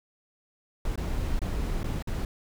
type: noise with dropouts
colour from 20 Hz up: brown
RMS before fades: -29 dBFS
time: 0.85-2.25 s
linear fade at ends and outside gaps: 2 ms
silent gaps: 0.958-0.976 / 1.392-1.417 / 1.832-1.842 / 2.025-2.073 s
effects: none